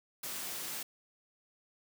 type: high-pass noise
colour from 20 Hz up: white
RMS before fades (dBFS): -40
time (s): 0.23-0.83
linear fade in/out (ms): 5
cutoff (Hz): 100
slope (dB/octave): 48
effects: none